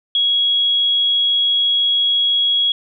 sine tone, 3322 Hz, G#7, in tune, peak -13 dBFS, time 0.15-2.72 s, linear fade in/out 2 ms, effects none

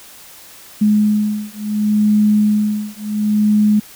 sine beating tone pair, 210.3 / 211 Hz, G#3 / G#3, +22 / +28 cents, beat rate 0.7 Hz, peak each -15 dBFS, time 0.81-3.8 s, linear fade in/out 10 ms, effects white hiss -40 dBFS RMS until 3.95 s

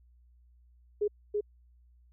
sine tone with echo, 415.3 Hz, G#4, in tune, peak -25 dBFS, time 1.01-1.08 s, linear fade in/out 10 ms, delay 330 ms, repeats 1, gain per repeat -2 dB, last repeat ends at 1.41 s, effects added 60 Hz sine -58 dBFS peak until 2.12 s

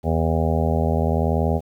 harmonic tone, 80.7 Hz, E2, 36 cents flat, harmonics 1 / 2 / 3 / 5 / 6 / 7 / 8 / 9 / 10, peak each -21 / -24 / -26 / -28 / -29 / -29 / -30 / -31 / -31 dBFS, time 0.03-1.61 s, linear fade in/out 50 ms, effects 9-bit

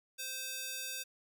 square tone with high-pass filter, 520 Hz, C5, 11 cents flat, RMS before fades -41 dBFS, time 0.18-1.04 s, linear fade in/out 20 ms, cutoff 3100 Hz, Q 0.61, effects none

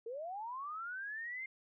sine linear sweep, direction up, 437.3 to 2122 Hz, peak -40 dBFS, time 0.06-1.46 s, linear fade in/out 5 ms, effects none

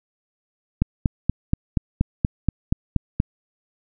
click train, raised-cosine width 5 ms, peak -5 dBFS, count 11, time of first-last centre 0.82-3.201 s, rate 4.2 Hz, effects none

